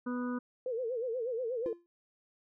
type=harmonic tone; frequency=246.9 Hz; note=B3; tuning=in tune; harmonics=1 / 2 / 4 / 5 / 6; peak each=-33 / -42 / -47 / -45 / -47 dBFS; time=0.06-0.39 s; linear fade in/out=10 ms
type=tone with vibrato; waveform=sine; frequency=480.7 Hz; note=B4; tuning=47 cents flat; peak=-32 dBFS; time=0.66-1.73 s; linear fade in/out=2 ms; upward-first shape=sine; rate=8.3 Hz; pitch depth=140 cents each way
type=tone with exponential decay; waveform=triangle; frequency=345.4 Hz; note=F4; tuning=19 cents flat; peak=-30 dBFS; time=1.66-1.86 s; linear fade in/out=0 ms; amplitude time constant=42 ms
effects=none